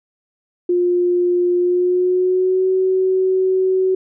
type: tone with pitch glide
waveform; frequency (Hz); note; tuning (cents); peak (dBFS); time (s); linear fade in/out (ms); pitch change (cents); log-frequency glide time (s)
sine; 354.4 to 375.5; F4 to F#4; +25 to +26; -13; 0.69-3.95; 5; +101; 1.58-2.68
effects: none